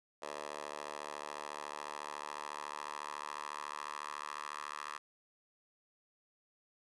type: tone with high-pass filter sweep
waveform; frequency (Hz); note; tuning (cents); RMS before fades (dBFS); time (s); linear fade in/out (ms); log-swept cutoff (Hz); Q
10% pulse; 74; D2; +14; -44; 0.22-4.98; 5; 660 to 1200; 2.8
effects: resampled to 24000 Hz